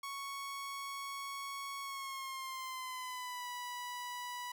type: tone with pitch glide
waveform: sawtooth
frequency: 1108.7 to 982.1 Hz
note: C#6 to B5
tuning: 0 to -10 cents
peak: -37 dBFS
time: 0.03-4.52 s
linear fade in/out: 5 ms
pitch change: -210 cents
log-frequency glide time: 1.81-3.47 s
effects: none